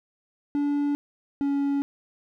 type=tone pair in turn; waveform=triangle; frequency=288.1 / 281 Hz; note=D4 / C#4; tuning=-33 / +24 cents; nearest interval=unison; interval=43 cents; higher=first; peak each=-20 dBFS; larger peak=neither; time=0.55-0.95 / 1.41-1.82 s; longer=second; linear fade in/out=0 ms; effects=none